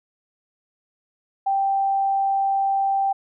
sine tone, 784 Hz, G5, in tune, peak -18 dBFS, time 1.46-3.13 s, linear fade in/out 10 ms, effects none

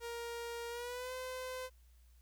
sawtooth tone with pitch glide, 469.4 to 511.9 Hz, A#4 to C5, +12 to -38 cents, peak -37 dBFS, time 0-1.7 s, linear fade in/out 50 ms, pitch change +150 cents, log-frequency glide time 0.69-1.13 s, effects added 60 Hz sine -60 dBFS peak until 2.21 s + white hiss -74 dBFS RMS until 2.21 s

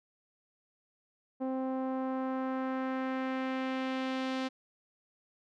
sawtooth tone with low-pass filter sweep, 261.6 Hz, C4, in tune, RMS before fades -34 dBFS, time 1.4-4.49 s, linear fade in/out 20 ms, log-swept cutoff 690 to 4200 Hz, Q 1.2, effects none

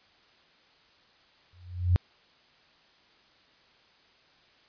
sine tone with exponential growth, 89.2 Hz, F2, 37 cents sharp, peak -16 dBFS, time 1.53-1.96 s, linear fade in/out 0 ms, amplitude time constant 92 ms, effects white hiss -61 dBFS RMS until 4.68 s + resampled to 11025 Hz

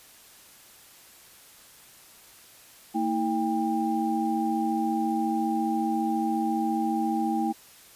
sine tone cluster, 226.9 / 321.4 / 797 Hz, A#3 / E4 / G5, -47 / -44 / +28 cents, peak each -28 dBFS, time 2.94-7.53 s, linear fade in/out 20 ms, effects white hiss -52 dBFS RMS until 7.95 s + resampled to 32000 Hz

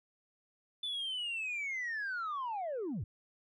sine linear sweep, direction down, 3520 to 75.4 Hz, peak -33 dBFS, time 0.83-3.04 s, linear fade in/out 5 ms, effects tanh soft clip ceiling -33 dBFS

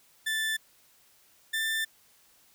30% pulse tone pair in turn, 1761 / 1779.4 Hz, A6 / A6, +1 / +19 cents, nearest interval unison, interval 18 cents, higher second, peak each -25 dBFS, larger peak neither, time 0.26-0.57 / 1.53-1.85 s, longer second, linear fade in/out 10 ms, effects white hiss -62 dBFS RMS until 2.54 s

